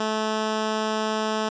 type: tone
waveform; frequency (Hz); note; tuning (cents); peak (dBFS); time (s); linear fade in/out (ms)
10% pulse; 217.1; A3; -23; -15; 0-1.49; 5
effects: resampled to 16000 Hz